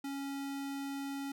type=tone; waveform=square; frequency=277.2 Hz; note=C#4; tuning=in tune; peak=-38 dBFS; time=0.04-1.32 s; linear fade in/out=5 ms; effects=none